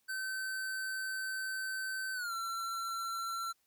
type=tone with pitch glide; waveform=square; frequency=1537 to 1353.6 Hz; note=G6 to E6; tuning=-35 to +45 cents; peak=-36 dBFS; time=0.08-3.53 s; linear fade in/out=20 ms; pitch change=-220 cents; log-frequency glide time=2.14-2.33 s; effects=white hiss -75 dBFS RMS until 3.66 s + MP3 96 kbps